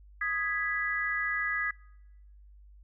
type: chord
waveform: sine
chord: G# minor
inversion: second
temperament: equal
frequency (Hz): 1244.5 / 1661.2 / 1975.5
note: D#6 / G#6 / B6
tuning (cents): 0 / 0 / 0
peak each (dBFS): -36 / -31 / -32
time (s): 0.21-1.71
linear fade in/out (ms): 5
effects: noise-tail reverb RT60 1.0 s tail -26 dB re dry + added 50 Hz sine -51 dBFS peak until 2.83 s